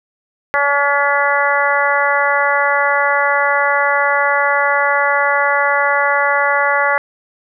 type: harmonic tone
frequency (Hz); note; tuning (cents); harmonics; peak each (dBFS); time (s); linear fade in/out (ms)
284.3; C#4; +44; 2 / 3 / 4 / 5 / 6 / 7; -19 / -19 / -19 / -19 / -19 / -19; 0.54-6.98; 0
effects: none